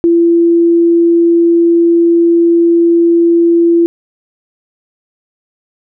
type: tone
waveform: sine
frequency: 338.7 Hz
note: E4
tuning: 47 cents sharp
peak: -5 dBFS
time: 0.04-3.86 s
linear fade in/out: 0 ms
effects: none